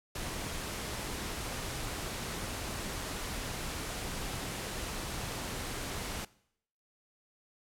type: noise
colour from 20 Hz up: pink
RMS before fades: -38 dBFS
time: 0.15-6.25 s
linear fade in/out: 5 ms
effects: noise-tail reverb RT60 0.7 s tail -21 dB re dry + low-pass 12000 Hz 12 dB/octave